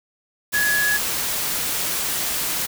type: tone in noise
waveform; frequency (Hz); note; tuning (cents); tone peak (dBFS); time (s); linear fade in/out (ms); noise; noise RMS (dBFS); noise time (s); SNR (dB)
sine; 1685; G#6; +25; -18; 0.53-0.98; 20; white; -24; 0.52-2.67; +3
effects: none